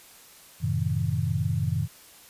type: chord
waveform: sine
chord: F# diminished seventh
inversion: none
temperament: just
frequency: 92.5 / 111 / 133.2 / 159.84 Hz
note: F#2 / A2 / C3 / Eb3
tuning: 0 / +16 / +31 / +47 cents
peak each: -29 dBFS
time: 0.6-1.88 s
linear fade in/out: 50 ms
effects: white hiss -51 dBFS RMS until 2.29 s + resampled to 32000 Hz